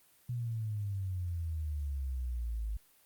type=exponential sweep; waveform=sine; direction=down; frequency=123.7 to 51.91 Hz; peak=-33 dBFS; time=0.29-2.77 s; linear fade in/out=5 ms; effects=white hiss -65 dBFS RMS until 3.05 s + Opus 32 kbps